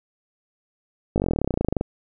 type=slowing click train; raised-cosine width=2 ms; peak=-8 dBFS; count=23; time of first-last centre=1.16-1.811 s; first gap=19 ms; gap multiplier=1.04; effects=none